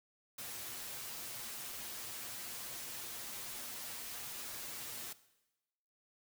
white noise with comb filter, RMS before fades -45 dBFS, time 0.38-5.13 s, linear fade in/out 5 ms, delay 8.4 ms, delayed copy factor +0.65, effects noise-tail reverb RT60 1.0 s tail -17 dB re dry

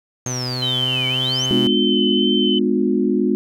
sawtooth tone with pitch glide, 125.8 to 129.79 Hz, B2 to C3, +32 to -14 cents, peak -20 dBFS, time 0.26-1.67 s, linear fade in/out 2 ms, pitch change +54 cents, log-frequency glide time 0.47-1.19 s
sine exponential two-way sweep, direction down then up, 6510 to 2234 to 6510 Hz, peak -25 dBFS, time 0.26-1.46 s, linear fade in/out 2 ms, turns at 1.08 s
sine tone with vibrato, 3062 Hz, G7, 41 cents flat, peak -19 dBFS, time 0.62-2.59 s, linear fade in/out 5 ms, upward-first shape sine, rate 1.9 Hz, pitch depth 15 cents each way
sine chord, G# diminished seventh, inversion none, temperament just, 207.7 / 249.2 / 299 / 358.8 Hz, G#3 / B3 / D4 / F4, 0 / +16 / +31 / +47 cents, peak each -20 / -20 / -22 / -20 dBFS, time 1.51-3.35 s, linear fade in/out 0 ms
effects none

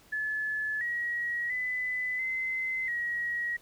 sine tone with pitch steps, 1723 / 1905 / 2004 / 2055 / 1903 Hz, A6 / A#6 / B6 / C7 / A#6, -37 / +37 / +25 / -32 / +35 cents, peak -29 dBFS, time 0.12-3.57 s, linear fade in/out 10 ms, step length 690 ms, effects pink hiss -59 dBFS RMS until 3.61 s

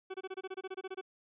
40% pulse tone bursts, 378.7 Hz, F#4, 40 cents sharp, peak -37 dBFS, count 14, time 0.1-1.013 s, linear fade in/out 10 ms, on 42 ms, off 25 ms, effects resampled to 8000 Hz

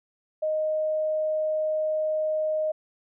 sine tone, 621 Hz, D#5, 3 cents flat, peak -23 dBFS, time 0.42-2.72 s, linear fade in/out 10 ms, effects none

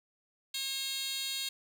10% pulse tone with high-pass filter, 540 Hz, C#5, 45 cents flat, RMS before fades -36 dBFS, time 0.54-1.49 s, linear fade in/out 5 ms, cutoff 4200 Hz, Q 3.2, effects none

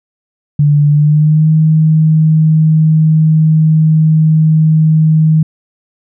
sine tone with pitch glide, 146.7 to 157.23 Hz, D3 to D#3, -2 to +18 cents, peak -5 dBFS, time 0.59-5.43 s, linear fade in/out 5 ms, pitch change +120 cents, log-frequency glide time 0.88-1.5 s, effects none

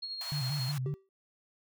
sine tone with tremolo, 4276 Hz, C8, 37 cents sharp, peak -35 dBFS, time 0.02-0.72 s, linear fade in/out 10 ms, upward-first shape sine, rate 12 Hz, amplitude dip 40%
pink high-pass noise, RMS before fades -45 dBFS, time 0.21-0.78 s, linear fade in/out 0 ms, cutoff 630 Hz, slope 96 dB/octave
sine tone with vibrato, 137.3 Hz, C#3, 16 cents flat, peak -31 dBFS, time 0.32-0.94 s, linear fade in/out 0 ms, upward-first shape square, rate 5.5 Hz, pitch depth 110 cents each way
triangle tone with exponential decay, 386.5 Hz, G4, 24 cents flat, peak -33 dBFS, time 0.86-1.09 s, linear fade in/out 1 ms, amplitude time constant 48 ms
effects none

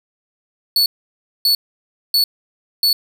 45% pulse tone bursts, 4435 Hz, C#8, in tune, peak -11 dBFS, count 4, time 0.76-2.93 s, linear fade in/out 2 ms, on 100 ms, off 590 ms, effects none

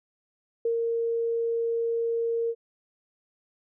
sine tone with ADSR envelope, 462.3 Hz, A#4, 14 cents flat, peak -22 dBFS, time 0.65-2.55 s, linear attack 4 ms, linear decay 110 ms, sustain -2 dB, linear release 54 ms, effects none

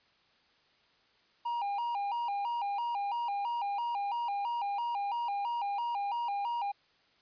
triangle tone with vibrato, 874 Hz, A5, 12 cents flat, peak -29 dBFS, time 1.45-6.72 s, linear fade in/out 10 ms, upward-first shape square, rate 3 Hz, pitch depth 140 cents each way, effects white hiss -67 dBFS RMS until 7.21 s + resampled to 11025 Hz

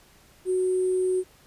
sine tone with sample-and-hold, 370 Hz, F#4, in tune, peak -21 dBFS, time 0.45-1.24 s, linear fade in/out 50 ms, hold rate 8820 Hz, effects pink hiss -56 dBFS RMS until 1.46 s + resampled to 32000 Hz

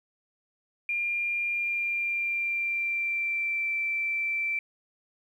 sine tone with pitch glide, 2400 to 2337 Hz, D7 to D7, +37 to -9 cents, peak -26 dBFS, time 0.89-4.59 s, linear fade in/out 2 ms, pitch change -46 cents, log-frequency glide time 1.54-3.74 s, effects 10-bit

